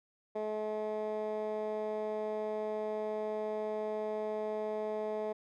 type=tone with band-pass filter; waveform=15% pulse; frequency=214.2 Hz; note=A3; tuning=46 cents flat; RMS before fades=-36 dBFS; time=0.35-5.33 s; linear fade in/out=10 ms; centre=540 Hz; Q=1.9; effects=none